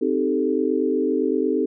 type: chord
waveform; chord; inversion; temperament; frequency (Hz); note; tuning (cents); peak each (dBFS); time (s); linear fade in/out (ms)
sine; A half-diminished seventh; first; equal; 261.6 / 311.1 / 392 / 440; C4 / Eb4 / G4 / A4; 0 / 0 / 0 / 0; -24; 0.01-1.66; 10
effects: none